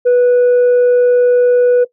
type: tone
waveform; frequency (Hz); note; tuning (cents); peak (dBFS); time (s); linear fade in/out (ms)
sine; 491.2; B4; -9; -4; 0.05-1.85; 20
effects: noise-tail reverb RT60 0.1 s tail -18 dB re dry + tanh soft clip ceiling -6 dBFS